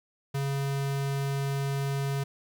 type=tone; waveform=square; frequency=138.59 Hz; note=C#3; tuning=in tune; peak=-28 dBFS; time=0.34-2.24 s; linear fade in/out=10 ms; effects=11-bit